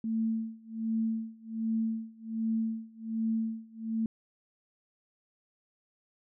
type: tone with tremolo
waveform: sine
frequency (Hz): 223.7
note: A3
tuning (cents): +29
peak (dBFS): -26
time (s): 0.04-4.06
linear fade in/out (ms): 2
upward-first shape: sine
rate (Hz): 1.3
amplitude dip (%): 95
effects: none